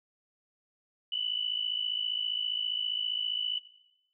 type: tone pair together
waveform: sine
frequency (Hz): 2952 / 3007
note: F#7 / F#7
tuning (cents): -5 / +27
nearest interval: unison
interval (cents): 32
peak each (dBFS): -32 / -32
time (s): 1.12-3.59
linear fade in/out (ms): 5
effects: noise-tail reverb RT60 0.9 s tail -17 dB re dry